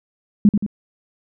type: tone with echo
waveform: sine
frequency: 206.5 Hz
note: G#3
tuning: 10 cents flat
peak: -7 dBFS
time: 0.45-0.49 s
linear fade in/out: 2 ms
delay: 87 ms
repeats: 2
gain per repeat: -6 dB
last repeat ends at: 0.664 s
effects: none